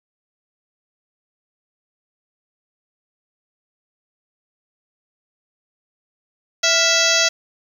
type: harmonic tone with a mistuned harmonic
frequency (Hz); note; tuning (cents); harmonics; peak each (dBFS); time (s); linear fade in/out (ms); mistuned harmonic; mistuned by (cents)
659.3; E5; 0; 1 / 2 / 3 / 4 / 5 / 6 / 7 / 8 / 9 / 10; -23 / -23 / -23 / -23 / -23 / -23 / -23 / -23 / -23 / -23; 6.63-7.29; 10; 2; +110
effects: 7-bit